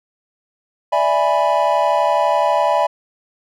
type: chord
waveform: triangle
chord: E dominant seventh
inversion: third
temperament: equal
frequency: 587.3 / 659.3 / 830.6 / 987.8 Hz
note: D5 / E5 / G#5 / B5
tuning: 0 / 0 / 0 / 0 cents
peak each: -17 dBFS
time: 0.92-2.87 s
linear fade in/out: 10 ms
effects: none